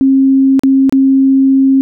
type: tone with dropouts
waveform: sine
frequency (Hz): 268.5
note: C4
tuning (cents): +45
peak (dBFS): -5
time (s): 0.01-1.81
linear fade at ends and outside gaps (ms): 0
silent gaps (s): 0.594-0.635 / 0.895-0.925
effects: none